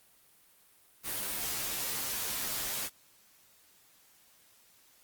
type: noise with comb filter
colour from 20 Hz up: white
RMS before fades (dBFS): -35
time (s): 1.03-2.9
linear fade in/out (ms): 50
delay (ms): 12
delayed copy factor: -1
effects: white hiss -63 dBFS RMS until 5.03 s + Opus 32 kbps